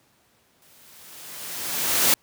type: noise with exponential growth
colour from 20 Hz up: white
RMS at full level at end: -17 dBFS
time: 0.62-2.14 s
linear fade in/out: 1 ms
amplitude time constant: 330 ms
effects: pink hiss -62 dBFS RMS until 2.22 s + high-pass 100 Hz 12 dB/octave